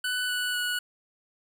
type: tone with pitch steps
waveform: 25% pulse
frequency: 1493 / 1480.1 / 1467.4 Hz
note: F#6 / F#6 / F#6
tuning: +15 / 0 / -15 cents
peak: -23 dBFS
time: 0.04-0.79 s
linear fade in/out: 5 ms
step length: 250 ms
effects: none